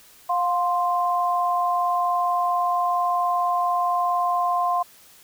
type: tone pair together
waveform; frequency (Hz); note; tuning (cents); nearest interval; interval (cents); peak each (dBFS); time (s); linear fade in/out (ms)
sine; 709.1 / 1046.5; F5 / C6; +26 / 0; perfect fifth; 674; -22; 0.29-4.83; 10
effects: white hiss -51 dBFS RMS until 5.23 s